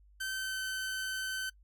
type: tone with pitch glide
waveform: sawtooth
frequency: 1543 to 1530.6 Hz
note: G6 to G6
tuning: -28 to -42 cents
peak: -31 dBFS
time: 0.2-1.5 s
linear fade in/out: 10 ms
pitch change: -14 cents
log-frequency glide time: 0.32-0.61 s
effects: noise-tail reverb RT60 0.1 s tail -22 dB re dry + added 50 Hz sine -58 dBFS peak until 1.63 s